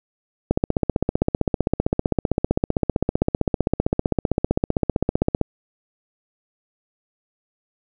click train, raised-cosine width 2 ms, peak -4 dBFS, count 77, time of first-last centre 0.51-5.413 s, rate 15.5 Hz, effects none

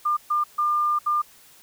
sine tone bursts at uneven times, 1200 Hz, D6, 37 cents sharp, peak -19 dBFS, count 4, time 0.05-0.17 / 0.3-0.44 / 0.58-0.99 / 1.06-1.22 s, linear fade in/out 10 ms, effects white hiss -52 dBFS RMS until 1.62 s

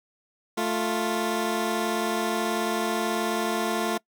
15% pulse tone pair together, 220.5 / 350 Hz, A3 / F4, +4 / +4 cents, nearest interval minor sixth, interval 800 cents, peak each -21 dBFS, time 0.57-3.98 s, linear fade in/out 10 ms, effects noise-tail reverb RT60 0.1 s tail -23 dB re dry

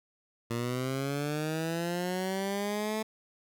15% pulse linear sweep, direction up, 115.6 to 219.6 Hz, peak -24 dBFS, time 0.5-3.03 s, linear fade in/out 10 ms, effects none

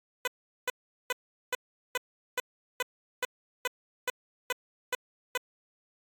10% pulse tone bursts, 500 Hz, B4, 21 cents sharp, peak -19 dBFS, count 13, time 0.25-5.375 s, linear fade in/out 2 ms, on 25 ms, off 400 ms, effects AAC 48 kbps

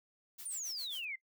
blue noise with tremolo, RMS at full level -47 dBFS, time 0.38-1.05 s, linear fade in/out 10 ms, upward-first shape sine, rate 7.4 Hz, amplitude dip 90%
sine exponential sweep, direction down, 9580 to 2022 Hz, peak -38 dBFS, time 0.45-1.16 s, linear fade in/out 10 ms
effects noise-tail reverb RT60 0.1 s tail -20 dB re dry

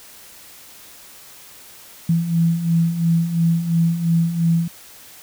sine beating tone pair, 164.81 / 167.71 Hz, E3 / E3, 0 / +30 cents, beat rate 2.9 Hz, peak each -22 / -16 dBFS, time 2.09-4.68 s, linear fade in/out 5 ms, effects white hiss -43 dBFS RMS until 5.22 s

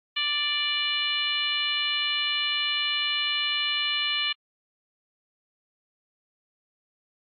harmonic tone, 588 Hz, D5, 2 cents sharp, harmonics 2 / 3 / 4 / 5 / 6 / 7, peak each -37 / -35 / -30 / -27 / -32 / -34 dBFS, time 0.16-4.33 s, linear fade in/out 10 ms, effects AAC 48 kbps

